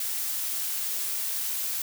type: noise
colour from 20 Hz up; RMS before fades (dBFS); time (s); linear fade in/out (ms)
blue; -30; 0-1.82; 2
effects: none